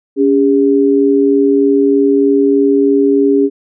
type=tone pair together; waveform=sine; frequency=281 / 404.2 Hz; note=C#4 / G#4; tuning=+24 / -47 cents; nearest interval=tritone; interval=629 cents; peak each=-10 dBFS; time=0.16-3.5 s; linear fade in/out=50 ms; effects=none